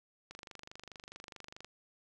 click train, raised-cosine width 0.2 ms, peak -30 dBFS, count 34, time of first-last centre 0.31-1.646 s, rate 24.7 Hz, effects none

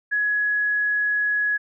sine tone, 1680 Hz, G#6, 19 cents sharp, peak -19 dBFS, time 0.11-1.58 s, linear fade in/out 20 ms, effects none

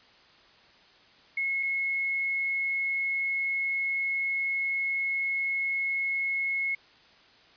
sine tone pair in turn, 2176 / 2176 Hz, C#7 / C#7, -33 / -33 cents, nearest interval unison, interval 0 cents, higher neither, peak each -26 dBFS, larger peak neither, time 1.37-1.63 / 1.63-6.75 s, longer second, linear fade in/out 5 ms, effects white hiss -57 dBFS RMS until 7.56 s + resampled to 11025 Hz

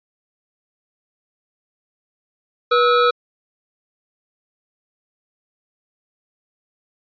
square tone pair together, 484.4 / 1293.2 Hz, B4 / E6, -34 / -34 cents, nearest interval octave + perfect fourth, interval 1700 cents, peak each -16 dBFS, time 2.71-3.11 s, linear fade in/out 10 ms, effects resampled to 11025 Hz

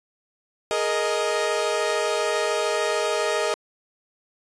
sawtooth chord, Ab suspended second, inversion none, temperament equal with one note detuned, 419.2 / 466.2 / 622.3 Hz, Ab4 / Bb4 / Eb5, +16 / 0 / 0 cents, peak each -23 / -23 / -21 dBFS, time 0.71-3.54 s, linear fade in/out 0 ms, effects resampled to 22050 Hz

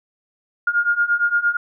sine beating tone pair, 1413 / 1421.7 Hz, F6 / F6, +20 / +30 cents, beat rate 8.7 Hz, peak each -20 / -18 dBFS, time 0.67-1.57 s, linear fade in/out 5 ms, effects none

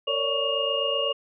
sine tone cluster, 458.6 / 557 / 585 / 1119 / 2838 Hz, A#4 / C#5 / D5 / C#6 / F7, -28 / +8 / -7 / +16 / +27 cents, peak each -31 / -28 / -33 / -33 / -26 dBFS, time 0.07-1.13 s, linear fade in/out 10 ms, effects none

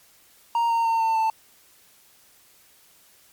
triangle tone with pitch steps, 932.3 / 921.1 / 910 / 899 / 888.1 Hz, A#5 / A#5 / A#5 / A5 / A5, 0 / -21 / -42 / +37 / +16 cents, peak -17 dBFS, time 0.55-1.3 s, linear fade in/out 2 ms, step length 150 ms, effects white hiss -56 dBFS RMS until 3.32 s + MP3 96 kbps

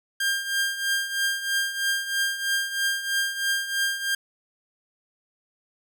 sawtooth tone with tremolo, 1600 Hz, G6, 35 cents sharp, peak -17 dBFS, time 0.2-4.15 s, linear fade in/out 5 ms, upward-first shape triangle, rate 3.1 Hz, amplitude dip 75%, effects none

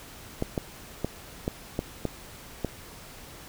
clicks, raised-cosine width 2 ms, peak -13 dBFS, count 7, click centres 0.424 / 0.578 / 1.046 / 1.479 / 1.791 / 2.053 / 2.647 s, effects pink hiss -46 dBFS RMS until 3.48 s

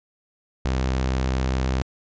sawtooth tone, 64.8 Hz, C2, 16 cents flat, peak -17 dBFS, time 0.65-1.82 s, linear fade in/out 0 ms, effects resampled to 16000 Hz

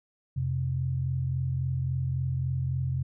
sine tone pair together, 87.31 / 130.93 Hz, F2 / C3, 0 / +2 cents, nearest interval perfect fifth, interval 702 cents, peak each -32 / -27 dBFS, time 0.36-3.03 s, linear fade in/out 10 ms, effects none

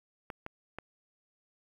clicks, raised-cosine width 0.5 ms, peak -24 dBFS, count 3, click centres 0.302 / 0.464 / 0.786 s, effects 9-bit

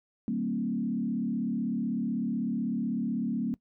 sine tone with frequency modulation, 230 Hz, A#3, 23 cents flat, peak -27 dBFS, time 0.28-3.54 s, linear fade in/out 0 ms, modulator 36 Hz, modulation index 1.2, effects noise-tail reverb RT60 0.1 s tail -20 dB re dry

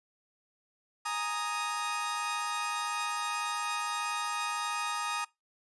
sawtooth chord, Ab suspended second, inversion none, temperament equal, 830.6 / 932.3 / 1244.5 Hz, Ab5 / Bb5 / Eb6, 0 / 0 / 0 cents, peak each -36 / -33 / -30 dBFS, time 1.05-5.25 s, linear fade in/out 10 ms, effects noise-tail reverb RT60 0.2 s tail -22 dB re dry + resampled to 24000 Hz

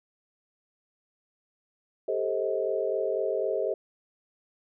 sine chord, A half-diminished seventh, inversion third, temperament just, 396 / 440 / 528 / 633.6 Hz, G4 / A4 / C5 / Eb5, +18 / 0 / +16 / +31 cents, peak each -31 dBFS, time 2.08-3.74 s, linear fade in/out 5 ms, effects none

